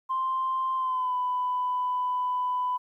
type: tone with pitch glide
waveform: sine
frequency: 1046.5 to 997.5 Hz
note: C6 to B5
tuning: 0 to +17 cents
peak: -24 dBFS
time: 0.09-2.78 s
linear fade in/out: 20 ms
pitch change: -83 cents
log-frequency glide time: 0.76-1.15 s
effects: tanh soft clip ceiling -20 dBFS + 11-bit